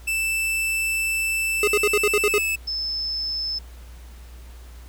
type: tone with pitch glide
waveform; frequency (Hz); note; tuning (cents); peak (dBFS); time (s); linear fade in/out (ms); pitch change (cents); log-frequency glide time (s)
45% pulse; 2648 to 2619; E7 to E7; +7 to -12; -21; 0.07-2.56; 10; -19; 2.25-2.35
type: tone bursts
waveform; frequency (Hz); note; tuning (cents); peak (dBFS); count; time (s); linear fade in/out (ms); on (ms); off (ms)
square; 415.3; G#4; 0; -18; 8; 1.63-2.382; 2; 45; 56
type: tone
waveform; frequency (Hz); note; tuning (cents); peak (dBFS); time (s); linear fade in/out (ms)
sine; 5250; E8; -8; -24; 2.67-3.59; 10
effects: added 60 Hz sine -39 dBFS peak until 4.88 s + pink hiss -51 dBFS RMS until 4.88 s